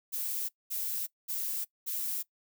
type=noise bursts; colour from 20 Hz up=violet; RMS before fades=-34 dBFS; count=4; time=0.12-2.23 s; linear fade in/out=20 ms; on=370 ms; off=210 ms; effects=noise-tail reverb RT60 0.1 s tail -21 dB re dry